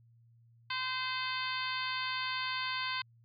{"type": "harmonic tone with a mistuned harmonic", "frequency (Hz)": 515, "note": "C5", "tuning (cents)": -28, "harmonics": [2, 3, 4, 5, 6, 7, 8, 9], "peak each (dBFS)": [-38, -40, -41, -42, -43, -43, -44, -45], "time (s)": [0.7, 3.02], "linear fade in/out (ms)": 5, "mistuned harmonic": 8, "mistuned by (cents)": 45, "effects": ["added 116 Hz sine -60 dBFS peak until 3.24 s"]}